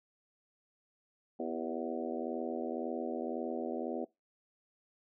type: harmonic tone with a mistuned harmonic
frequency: 81.9 Hz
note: E2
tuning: 11 cents flat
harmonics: 3 / 4 / 5 / 6 / 7 / 8 / 9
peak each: -40 / -41 / -42 / -43 / -43 / -44 / -45 dBFS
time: 1.39-4.05 s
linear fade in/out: 10 ms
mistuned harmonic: 5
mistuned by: -59 cents
effects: noise-tail reverb RT60 0.2 s tail -22 dB re dry